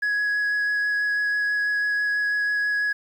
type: tone with vibrato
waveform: sine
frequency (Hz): 1673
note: G#6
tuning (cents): +12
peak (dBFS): -18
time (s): 0.02-2.93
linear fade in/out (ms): 10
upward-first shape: sine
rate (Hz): 6.1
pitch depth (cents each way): 8
effects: tanh soft clip ceiling -20 dBFS + 9-bit